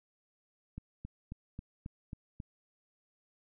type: click train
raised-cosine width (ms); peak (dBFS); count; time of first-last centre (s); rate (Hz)
5; -29; 7; 0.78-2.402; 3.7
effects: none